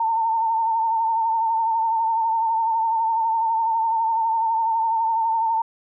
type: tone with vibrato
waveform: sine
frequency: 902 Hz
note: A5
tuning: 43 cents sharp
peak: -18 dBFS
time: 0-5.62 s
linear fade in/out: 5 ms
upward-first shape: sine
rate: 12 Hz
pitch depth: 42 cents each way
effects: none